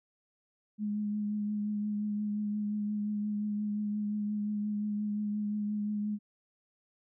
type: tone with vibrato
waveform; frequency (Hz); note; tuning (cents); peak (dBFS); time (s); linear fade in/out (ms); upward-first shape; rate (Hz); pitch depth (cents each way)
sine; 208.8; G#3; +10; -30; 0.78-6.19; 50; triangle; 5.7; 23
effects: none